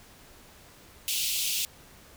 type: high-pass noise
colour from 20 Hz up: pink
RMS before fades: -29 dBFS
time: 1.08-1.65 s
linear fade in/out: 0 ms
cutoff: 2600 Hz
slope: 48 dB/octave
effects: pink hiss -53 dBFS RMS until 2.16 s